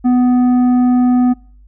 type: tone with tanh clipping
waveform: sine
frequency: 248.6 Hz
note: B3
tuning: 12 cents sharp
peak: -10 dBFS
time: 0.04-1.34 s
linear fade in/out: 20 ms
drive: 8 dB
effects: noise-tail reverb RT60 0.5 s tail -26 dB re dry + added 50 Hz sine -40 dBFS peak until 1.67 s